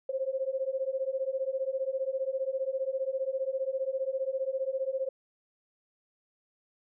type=beating tone pair; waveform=sine; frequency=523.3 / 538.3 Hz; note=C5 / C5; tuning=0 / +49 cents; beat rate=15 Hz; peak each=-32 / -32 dBFS; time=0.09-5.09 s; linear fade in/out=5 ms; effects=none